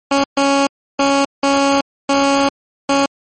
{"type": "tone bursts at uneven times", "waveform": "15% pulse", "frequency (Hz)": 277.6, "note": "C#4", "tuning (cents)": 3, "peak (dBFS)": -5, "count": 6, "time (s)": [[0.11, 0.24], [0.37, 0.67], [0.99, 1.25], [1.43, 1.81], [2.09, 2.49], [2.89, 3.06]], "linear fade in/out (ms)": 5, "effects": ["MP3 32 kbps"]}